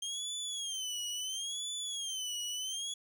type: tone with vibrato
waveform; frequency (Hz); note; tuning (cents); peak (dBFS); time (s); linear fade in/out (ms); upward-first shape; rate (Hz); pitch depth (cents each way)
25% pulse; 3185; G7; +27; -32; 0.02-2.94; 5; sine; 0.73; 150
effects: none

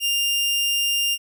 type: tone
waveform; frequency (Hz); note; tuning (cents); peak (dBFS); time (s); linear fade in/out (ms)
sawtooth; 2800; F7; +4; -16; 0-1.18; 50
effects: none

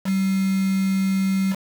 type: tone with quantisation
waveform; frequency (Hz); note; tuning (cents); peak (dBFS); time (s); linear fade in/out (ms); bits
sine; 192; G3; -36; -18; 0.04-1.56; 50; 5
effects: none

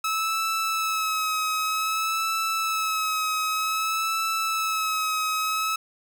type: tone with vibrato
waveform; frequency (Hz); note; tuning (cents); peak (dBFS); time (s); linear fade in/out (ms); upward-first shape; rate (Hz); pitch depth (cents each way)
sawtooth; 1295; E6; -31; -20; 0.04-5.76; 5; sine; 0.53; 31
effects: 10-bit

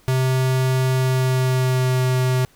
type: tone with pitch glide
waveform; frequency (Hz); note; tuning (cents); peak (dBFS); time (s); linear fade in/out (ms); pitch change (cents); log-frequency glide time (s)
square; 130 to 128.21; C3 to C3; -11 to -35; -17; 0.08-2.45; 0; -24; 0.94-2.07
effects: pink hiss -55 dBFS RMS until 2.55 s

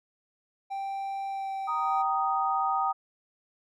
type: tone with pitch glide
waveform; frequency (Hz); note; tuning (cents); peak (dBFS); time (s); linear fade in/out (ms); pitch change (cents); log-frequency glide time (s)
triangle; 784 to 776.8; G5 to G5; 0 to -16; -29; 0.7-2.03; 20; -16; 1.29-1.51
type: chord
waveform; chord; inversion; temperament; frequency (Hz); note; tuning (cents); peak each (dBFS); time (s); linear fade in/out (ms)
sine; Eb major; first; just; 777.8 / 933.4 / 1244.5; G5 / Bb5 / Eb6; -14 / +2 / 0; -28 / -31 / -28; 1.67-2.93; 20
effects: none

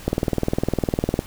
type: click train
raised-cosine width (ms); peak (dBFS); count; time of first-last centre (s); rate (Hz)
2; -6; 23; 0.08-1.191; 19.8
effects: pink hiss -41 dBFS RMS until 1.26 s

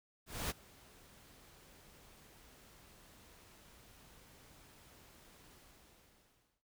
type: noise with ADSR envelope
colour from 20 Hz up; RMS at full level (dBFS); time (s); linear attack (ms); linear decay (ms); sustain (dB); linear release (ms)
pink; -37; 0.26-6.63; 240; 24; -24; 1100
effects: none

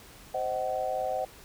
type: chord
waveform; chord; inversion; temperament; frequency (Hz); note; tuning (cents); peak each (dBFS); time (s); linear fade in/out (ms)
sine; C diminished; none; just; 523.3 / 627.9 / 753.5; C5 / Eb5 / Gb5; 0 / +16 / +31; -33 / -33 / -31; 0.34-1.25; 5
effects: pink hiss -51 dBFS RMS until 1.44 s

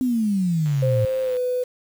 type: exponential sweep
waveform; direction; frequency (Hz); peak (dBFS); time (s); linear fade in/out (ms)
sine; down; 261.6 to 110; -18; 0.01-1.05; 0
type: click train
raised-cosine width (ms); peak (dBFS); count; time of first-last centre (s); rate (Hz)
0.3; -26; 81; 0.66-1.368; 113
type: tone with pitch glide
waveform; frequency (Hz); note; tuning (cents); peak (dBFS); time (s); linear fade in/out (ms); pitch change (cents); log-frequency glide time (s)
sine; 523.3 to 499.4; C5 to B4; 0 to +19; -20; 0.82-1.64; 10; -81; 1.22-1.36
effects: 7-bit

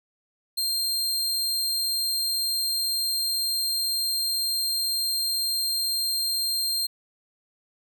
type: tone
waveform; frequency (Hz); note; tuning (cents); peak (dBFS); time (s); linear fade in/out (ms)
sawtooth; 4186; C8; 0; -21; 0.57-6.87; 10
effects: none

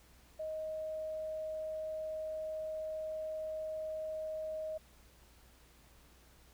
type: tone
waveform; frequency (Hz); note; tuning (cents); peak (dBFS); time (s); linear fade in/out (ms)
sine; 627; D#5; +13; -37; 0.39-4.78; 10
effects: added 60 Hz sine -63 dBFS peak until 6.53 s + pink hiss -64 dBFS RMS until 6.53 s

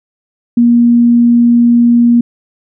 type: tone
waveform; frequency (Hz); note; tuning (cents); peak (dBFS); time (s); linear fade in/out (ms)
sine; 237.5; A#3; +33; -4; 0.57-2.21; 5
effects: none

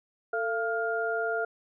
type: tone cluster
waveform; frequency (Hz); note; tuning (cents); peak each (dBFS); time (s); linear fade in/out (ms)
sine; 447.6 / 684 / 1409; A4 / F5 / F6; +30 / -36 / +15; -31; 0.33-1.45; 5
effects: none

